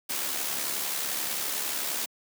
white noise with amplitude modulation, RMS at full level -29 dBFS, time 0.09-2.06 s, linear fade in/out 10 ms, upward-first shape sine, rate 71.3 Hz, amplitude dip 40%, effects high-pass 200 Hz 12 dB/octave

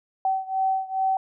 sine beating tone pair, 764 / 766.4 Hz, G5 / G5, -45 / -39 cents, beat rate 2.4 Hz, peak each -24 / -26 dBFS, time 0.25-1.17 s, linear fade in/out 2 ms, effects none

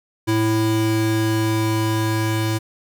square tone pair together, 109.93 / 330 Hz, A2 / E4, -1 / +2 cents, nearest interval octave + perfect fifth, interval 1903 cents, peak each -21 dBFS, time 0.27-2.59 s, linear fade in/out 20 ms, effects none

